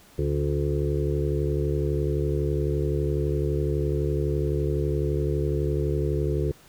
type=harmonic tone with a mistuned harmonic; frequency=71.9 Hz; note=D2; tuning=36 cents flat; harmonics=1 / 2 / 4 / 5 / 6 / 7; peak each=-27 / -27 / -36 / -29 / -30 / -37 dBFS; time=0.18-6.52 s; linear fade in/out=10 ms; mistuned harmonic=7; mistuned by=+22 cents; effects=pink hiss -53 dBFS RMS until 6.68 s